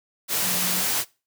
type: tone in noise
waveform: sine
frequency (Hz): 182.3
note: F#3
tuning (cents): -25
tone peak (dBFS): -32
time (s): 0.42-0.84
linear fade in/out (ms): 50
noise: white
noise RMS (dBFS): -24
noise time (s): 0.28-1.05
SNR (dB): -11
effects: noise-tail reverb RT60 0.3 s tail -22 dB re dry + high-pass 100 Hz 12 dB/octave